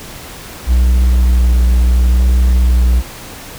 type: tone with vibrato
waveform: triangle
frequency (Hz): 61.2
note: B1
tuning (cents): -15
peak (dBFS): -5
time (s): 0.66-3.03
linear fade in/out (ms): 50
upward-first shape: sine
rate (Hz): 0.72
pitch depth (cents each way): 19
effects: pink hiss -31 dBFS RMS until 3.58 s